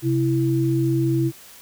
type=tone pair together; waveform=sine; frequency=132.19 / 330.8 Hz; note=C3 / E4; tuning=+18 / +6 cents; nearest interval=octave + major third; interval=1588 cents; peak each=-20 dBFS; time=0.02-1.32 s; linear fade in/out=50 ms; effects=white hiss -45 dBFS RMS until 1.61 s